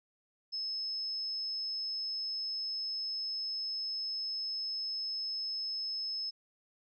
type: tone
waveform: sine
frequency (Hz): 5200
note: E8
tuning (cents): -24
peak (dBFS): -34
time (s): 0.52-6.31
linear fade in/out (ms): 20
effects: none